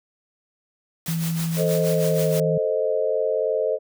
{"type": "noise with tremolo", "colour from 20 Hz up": "white", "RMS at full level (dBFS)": -31, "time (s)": [1.06, 2.4], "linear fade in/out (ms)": 2, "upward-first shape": "sine", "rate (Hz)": 6.3, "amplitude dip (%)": 65}
{"type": "tone with pitch glide", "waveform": "sine", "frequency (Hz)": [164.5, 160.65], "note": ["E3", "E3"], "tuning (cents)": [-3, -44], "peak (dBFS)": -22, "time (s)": [1.08, 2.58], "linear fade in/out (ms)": 5, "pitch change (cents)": -41, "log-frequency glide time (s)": [1.92, 2.23]}
{"type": "chord", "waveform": "sine", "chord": "A diminished", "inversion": "none", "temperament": "equal", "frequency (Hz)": [440, 523.3, 622.3], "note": ["A4", "C5", "Eb5"], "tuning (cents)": [0, 0, 0], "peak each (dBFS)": -24, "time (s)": [1.56, 3.79], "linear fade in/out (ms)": 50}
{"effects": []}